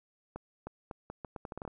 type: accelerating click train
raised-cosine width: 1 ms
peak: -26 dBFS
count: 12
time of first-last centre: 0.36-1.677 s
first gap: 310 ms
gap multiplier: 0.78
effects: none